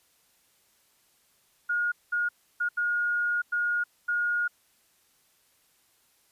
sine tone bursts at uneven times, 1433 Hz, F6, 44 cents sharp, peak -24 dBFS, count 6, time 1.69-1.92 / 2.12-2.29 / 2.6-2.69 / 2.77-3.42 / 3.52-3.84 / 4.08-4.48 s, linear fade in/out 10 ms, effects white hiss -66 dBFS RMS until 6.31 s + resampled to 32000 Hz

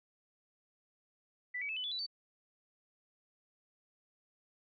sine tone with pitch steps, 1981 / 2276 / 2614 / 3003 / 3449 / 3962 / 4551 Hz, B6 / C#7 / E7 / F#7 / A7 / B7 / C#8, +5 / +45 / -15 / +25 / -35 / +5 / +45 cents, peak -36 dBFS, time 1.54-2.065 s, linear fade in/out 10 ms, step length 75 ms, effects none

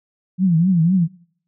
sine tone with vibrato, 174.61 Hz, F3, in tune, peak -12 dBFS, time 0.38-1.08 s, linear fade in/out 50 ms, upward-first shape triangle, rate 4 Hz, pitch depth 190 cents each way, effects noise-tail reverb RT60 0.6 s tail -23 dB re dry

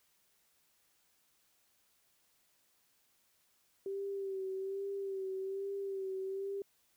sine tone with vibrato, 388.5 Hz, G4, 16 cents flat, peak -36 dBFS, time 3.86-6.62 s, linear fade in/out 2 ms, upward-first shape sine, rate 1.2 Hz, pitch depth 37 cents each way, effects white hiss -73 dBFS RMS until 6.96 s

